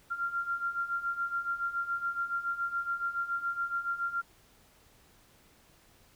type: beating tone pair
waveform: sine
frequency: 1381 / 1388.1 Hz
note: F6 / F6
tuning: -20 / -11 cents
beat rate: 7.1 Hz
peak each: -36 / -32 dBFS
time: 0.1-4.22 s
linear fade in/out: 20 ms
effects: pink hiss -62 dBFS RMS until 6.15 s